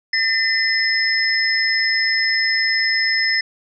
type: tone cluster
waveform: sine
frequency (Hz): 1809 / 2028 / 5180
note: A6 / B6 / E8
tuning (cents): +48 / +45 / -31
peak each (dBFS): -20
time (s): 0.13-3.41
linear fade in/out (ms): 5
effects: none